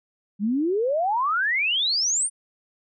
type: exponential sweep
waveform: sine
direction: up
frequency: 192.7 to 9397 Hz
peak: -20 dBFS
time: 0.39-2.3 s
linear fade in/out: 50 ms
effects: none